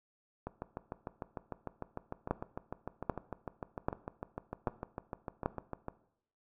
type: two click trains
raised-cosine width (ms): 1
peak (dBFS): -16 / -24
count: 5 / 37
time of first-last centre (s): 2.31-5.46 / 0.47-5.884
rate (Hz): 1.27 / 6.65
effects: noise-tail reverb RT60 0.7 s tail -17 dB re dry